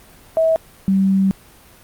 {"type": "tone pair in turn", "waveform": "sine", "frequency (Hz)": [647, 192.82], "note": ["E5", "G3"], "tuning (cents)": [-32, -28], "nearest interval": "octave + major sixth", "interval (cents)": 2096, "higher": "first", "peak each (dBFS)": [-12, -12], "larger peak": "neither", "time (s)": [[0.37, 0.56], [0.88, 1.31]], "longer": "second", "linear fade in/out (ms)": 0, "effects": ["pink hiss -46 dBFS RMS until 1.83 s", "Opus 32 kbps"]}